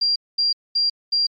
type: tone bursts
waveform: sine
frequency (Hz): 4761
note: D8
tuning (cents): +23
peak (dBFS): -16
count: 4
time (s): 0.01-1.27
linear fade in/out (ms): 10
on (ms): 150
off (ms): 220
effects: MP3 48 kbps